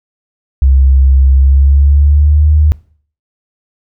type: tone with pitch glide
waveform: sine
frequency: 66.8 to 75.85 Hz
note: C2 to D#2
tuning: +36 to -44 cents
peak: -4 dBFS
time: 0.62-2.72 s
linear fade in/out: 0 ms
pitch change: +220 cents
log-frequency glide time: 1.35-2.49 s
effects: noise-tail reverb RT60 0.5 s tail -22 dB re dry